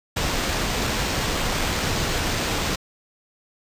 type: noise with sample-and-hold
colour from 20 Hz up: pink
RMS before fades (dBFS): -24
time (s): 0.16-2.76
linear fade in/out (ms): 10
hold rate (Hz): 11025
effects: resampled to 32000 Hz